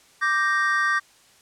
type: chord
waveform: triangle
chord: G minor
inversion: second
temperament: equal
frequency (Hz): 1174.7 / 1568 / 1864.7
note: D6 / G6 / Bb6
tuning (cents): 0 / 0 / 0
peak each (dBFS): -22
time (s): 0.21-1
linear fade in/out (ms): 20
effects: white hiss -55 dBFS RMS until 1.41 s + low-pass 9000 Hz 12 dB/octave